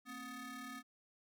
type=ring-modulated tone; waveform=25% pulse; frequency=493.9 Hz; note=B4; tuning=in tune; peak=-39 dBFS; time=0.05-0.83 s; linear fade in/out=50 ms; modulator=759 Hz; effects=none